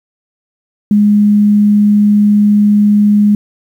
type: tone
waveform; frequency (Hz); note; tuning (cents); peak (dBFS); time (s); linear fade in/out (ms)
sine; 207.3; G#3; -3; -5; 0.91-3.35; 2
effects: 7-bit